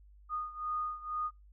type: beating tone pair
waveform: sine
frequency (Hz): 1231 / 1233.1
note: D#6 / D#6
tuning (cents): -19 / -16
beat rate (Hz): 2.1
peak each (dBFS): -36 / -39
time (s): 0.29-1.31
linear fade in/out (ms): 50
effects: noise-tail reverb RT60 0.2 s tail -25 dB re dry + added 50 Hz sine -55 dBFS peak until 1.52 s